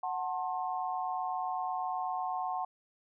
sine chord, F# diminished, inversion none, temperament just, 740 / 888 / 1065.6 Hz, F#5 / A5 / C6, 0 / +16 / +31 cents, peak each -34 / -38 / -38 dBFS, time 0.03-2.65 s, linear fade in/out 5 ms, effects none

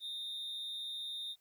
triangle tone with amplitude modulation, 3681 Hz, A#7, 23 cents flat, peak -35 dBFS, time 0-1.36 s, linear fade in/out 50 ms, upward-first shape sine, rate 215 Hz, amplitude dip 60%, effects white hiss -75 dBFS RMS until 1.4 s

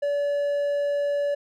triangle tone, 574 Hz, D5, 40 cents flat, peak -20 dBFS, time 0.02-1.35 s, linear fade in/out 10 ms, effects none

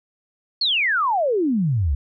sine exponential sweep, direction down, 4468 to 63.8 Hz, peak -17 dBFS, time 0.61-1.95 s, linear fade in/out 5 ms, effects none

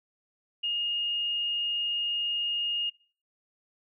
sine tone, 2847 Hz, F7, 33 cents sharp, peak -27 dBFS, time 0.63-2.9 s, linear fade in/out 10 ms, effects noise-tail reverb RT60 0.4 s tail -20 dB re dry

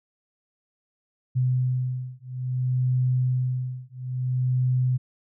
sine beating tone pair, 126.8 / 127.39 Hz, B2 / C3, +46 / -46 cents, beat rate 0.59 Hz, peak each -25 dBFS, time 1.35-4.98 s, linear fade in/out 20 ms, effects none

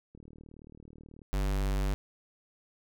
click train, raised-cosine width 3 ms, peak -38 dBFS, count 42, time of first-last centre 0.15-1.218 s, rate 38.4 Hz
square tone, 48.81 Hz, G1, 7 cents flat, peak -28 dBFS, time 1.33-1.94 s, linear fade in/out 0 ms
effects none

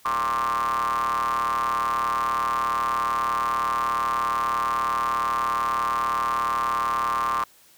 square ring-modulated tone, 61.2 Hz, B1, 15 cents flat, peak -20 dBFS, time 0.05-7.44 s, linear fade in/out 5 ms, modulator 1120 Hz, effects white hiss -55 dBFS RMS until 7.77 s

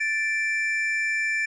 triangle tone pair together, 1760 / 2347 Hz, A6 / D7, 0 / -2 cents, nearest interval perfect fourth, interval 498 cents, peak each -24 dBFS, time 0-1.46 s, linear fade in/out 10 ms, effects resampled to 22050 Hz

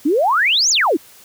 sine exponential two-way sweep, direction up then down, 268.4 to 7190 to 268.4 Hz, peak -12 dBFS, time 0.05-0.97 s, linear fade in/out 10 ms, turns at 0.7 s, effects white hiss -45 dBFS RMS until 1.24 s + high-pass 60 Hz 12 dB/octave

